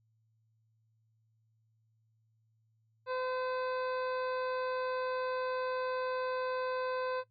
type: harmonic tone with a mistuned harmonic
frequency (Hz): 511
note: C5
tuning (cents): -41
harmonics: 1 / 2 / 3 / 4 / 5 / 7 / 8 / 9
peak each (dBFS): -34 / -39 / -43 / -54 / -51 / -58 / -55 / -58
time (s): 3.06-7.24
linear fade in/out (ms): 50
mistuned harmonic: 8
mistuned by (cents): -25
effects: noise-tail reverb RT60 0.1 s tail -17 dB re dry + added 111 Hz sine -70 dBFS peak until 7.3 s